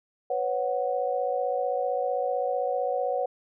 sine chord, B suspended second, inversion none, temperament equal with one note detuned, 498.8 / 554.4 / 740 Hz, B4 / C#5 / F#5, +17 / 0 / 0 cents, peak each -29 dBFS, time 0.3-3.26 s, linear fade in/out 5 ms, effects none

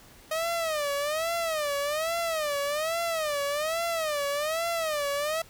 sawtooth tone with vibrato, 620 Hz, D#5, 6 cents flat, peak -23 dBFS, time 0.31-5.42 s, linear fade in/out 5 ms, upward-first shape sine, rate 1.2 Hz, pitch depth 160 cents each way, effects pink hiss -53 dBFS RMS until 5.49 s

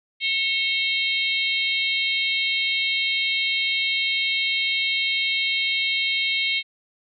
sine tone cluster, 2193 / 2701 / 3173 / 3734 / 4185 Hz, C#7 / E7 / G7 / A#7 / C8, -19 / +42 / +20 / +2 / 0 cents, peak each -24 / -30 / -26 / -28 / -32 dBFS, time 0.2-6.63 s, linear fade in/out 50 ms, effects none

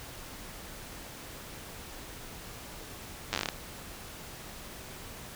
slowing click train, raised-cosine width 0.2 ms, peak -12 dBFS, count 10, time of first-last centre 3.33-3.488 s, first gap 9 ms, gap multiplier 1.16, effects pink hiss -45 dBFS RMS until 5.35 s

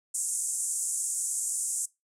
pink band-pass noise, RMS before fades -31 dBFS, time 0.14-1.86 s, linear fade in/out 10 ms, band 7100 to 9800 Hz, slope 48 dB/octave, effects noise-tail reverb RT60 0.2 s tail -21 dB re dry

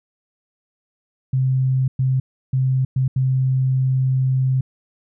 sine tone bursts at uneven times, 130.81 Hz, C3, in tune, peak -15 dBFS, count 5, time 1.33-1.88 / 1.99-2.2 / 2.53-2.85 / 2.96-3.08 / 3.16-4.61 s, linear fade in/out 5 ms, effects none

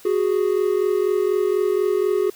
triangle tone pair together, 370 / 414.1 Hz, F#4 / G#4, 0 / -5 cents, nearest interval major second, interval 195 cents, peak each -18 dBFS, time 0.05-2.3 s, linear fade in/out 5 ms, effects white hiss -47 dBFS RMS until 2.35 s

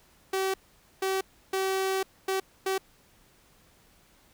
sawtooth tone bursts at uneven times, 382.7 Hz, G4, 42 cents flat, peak -22 dBFS, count 5, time 0.33-0.54 / 1.02-1.21 / 1.53-2.03 / 2.28-2.4 / 2.66-2.78 s, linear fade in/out 5 ms, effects pink hiss -61 dBFS RMS until 4.33 s

